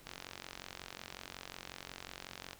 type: click train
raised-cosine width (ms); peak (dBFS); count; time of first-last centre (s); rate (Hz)
0.2; -26; 113; 0.07-2.532; 45.5
effects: pink hiss -59 dBFS RMS until 2.59 s